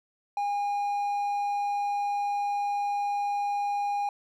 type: tone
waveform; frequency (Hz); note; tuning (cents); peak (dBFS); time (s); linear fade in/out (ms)
triangle; 814; G#5; -35; -24; 0.37-4.09; 2
effects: none